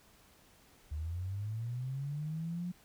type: linear sweep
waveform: sine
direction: up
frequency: 72.6 to 180.5 Hz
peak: -35 dBFS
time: 0.91-2.72 s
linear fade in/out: 10 ms
effects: pink hiss -63 dBFS RMS until 2.84 s